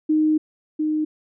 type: tone pair in turn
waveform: sine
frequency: 309.3 / 307.8 Hz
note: D#4 / D#4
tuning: -10 / -19 cents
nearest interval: unison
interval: 9 cents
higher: first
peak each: -15 / -19 dBFS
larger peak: first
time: 0.09-0.38 / 0.79-1.05 s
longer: first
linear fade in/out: 10 ms
effects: none